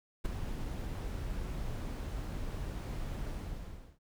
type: noise with ADSR envelope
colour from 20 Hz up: brown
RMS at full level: -29 dBFS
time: 0.24-3.99 s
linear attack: 19 ms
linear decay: 6 ms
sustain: -9 dB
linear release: 690 ms
effects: none